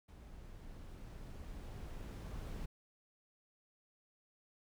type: noise with level ramp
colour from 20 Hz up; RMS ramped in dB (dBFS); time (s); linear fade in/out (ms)
brown; -54 to -43; 0.08-2.66; 10
effects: none